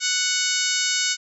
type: harmonic tone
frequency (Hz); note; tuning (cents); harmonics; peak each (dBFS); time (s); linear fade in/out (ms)
740; F#5; 0; 2 / 3 / 4 / 5 / 6 / 7 / 8 / 9 / 10; -29 / -29 / -29 / -29 / -29 / -29 / -29 / -29 / -29; 0-1.17; 50
effects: none